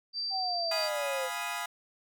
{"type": "tone", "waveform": "sine", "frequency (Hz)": 4675, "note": "D8", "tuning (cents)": -9, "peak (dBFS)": -31, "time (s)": [0.13, 0.9], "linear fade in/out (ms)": 50}
{"type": "exponential sweep", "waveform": "sine", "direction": "down", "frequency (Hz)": [784, 510], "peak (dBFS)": -32, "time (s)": [0.3, 1.3], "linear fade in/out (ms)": 50}
{"type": "chord", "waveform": "20% pulse", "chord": "F half-diminished seventh", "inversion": "none", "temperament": "equal", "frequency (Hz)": [698.5, 830.6, 987.8, 1244.5], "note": ["F5", "Ab5", "Cb6", "Eb6"], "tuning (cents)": [0, 0, 0, 0], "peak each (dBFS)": -34, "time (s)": [0.71, 1.66], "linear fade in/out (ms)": 5}
{"effects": []}